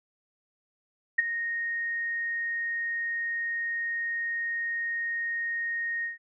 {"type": "tone with ADSR envelope", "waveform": "sine", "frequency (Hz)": 1860, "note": "A#6", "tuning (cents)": -4, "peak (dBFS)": -16, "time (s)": [1.18, 6.18], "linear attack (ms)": 10, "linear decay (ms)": 18, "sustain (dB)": -12, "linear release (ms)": 140, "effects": []}